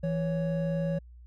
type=tone pair together; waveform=triangle; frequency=165.5 / 556.7 Hz; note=E3 / C#5; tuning=+7 / +7 cents; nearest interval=octave + major sixth; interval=2100 cents; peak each=-26 / -30 dBFS; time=0.03-0.99 s; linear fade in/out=10 ms; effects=added 60 Hz sine -47 dBFS peak until 1.26 s